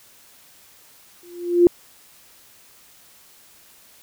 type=tone with exponential growth; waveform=sine; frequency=349.2 Hz; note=F4; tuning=in tune; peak=-6 dBFS; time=1.23-1.67 s; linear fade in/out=1 ms; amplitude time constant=95 ms; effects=white hiss -51 dBFS RMS until 4.02 s